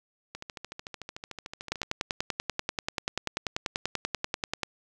two click trains, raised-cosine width 0.2 ms, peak -21 / -11 dBFS, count 21 / 31, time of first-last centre 0.35-1.831 / 1.72-4.633 s, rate 13.5 / 10.3 Hz, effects none

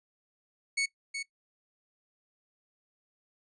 sawtooth tone with echo, 2217 Hz, C#7, in tune, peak -23 dBFS, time 0.77-0.86 s, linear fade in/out 10 ms, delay 370 ms, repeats 1, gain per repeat -7 dB, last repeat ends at 1.23 s, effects noise-tail reverb RT60 0.1 s tail -20 dB re dry + resampled to 22050 Hz

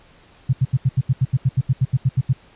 sine tone bursts, 129.9 Hz, C3, 12 cents flat, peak -12 dBFS, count 16, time 0.49-2.332 s, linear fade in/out 10 ms, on 42 ms, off 78 ms, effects pink hiss -51 dBFS RMS until 2.55 s + resampled to 8000 Hz

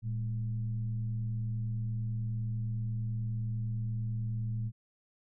sine tone with frequency modulation, 113.5 Hz, A#2, 46 cents flat, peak -31 dBFS, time 0.02-4.72 s, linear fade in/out 50 ms, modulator 91 Hz, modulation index 0.44, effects none

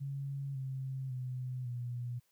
sine tone with pitch steps, 138.6 / 132.72 / 127.1 / 121.71 Hz, C#3 / C3 / C3 / B2, 0 / +25 / -50 / -25 cents, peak -36 dBFS, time 0-2.2 s, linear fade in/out 20 ms, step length 550 ms, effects white hiss -75 dBFS RMS until 2.31 s

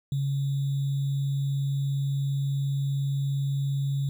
sine tone with sample-and-hold, 138.59 Hz, C#3, in tune, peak -24 dBFS, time 0.12-4.09 s, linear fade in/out 2 ms, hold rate 3675 Hz, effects none

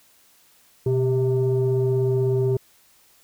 sine tone pair together, 125.27 / 392 Hz, B2 / G4, +25 / 0 cents, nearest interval octave + minor sixth, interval 1975 cents, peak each -19 dBFS, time 0.86-2.57 s, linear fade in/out 5 ms, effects tanh soft clip ceiling -14 dBFS + white hiss -57 dBFS RMS until 3.23 s

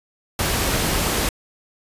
pink noise, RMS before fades -21 dBFS, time 0.39-1.29 s, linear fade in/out 2 ms, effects resampled to 32000 Hz

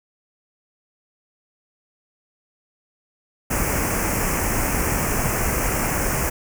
pink band-stop noise, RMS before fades -22 dBFS, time 3.5-6.3 s, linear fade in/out 10 ms, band 2600 to 5600 Hz, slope 48 dB/octave, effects none

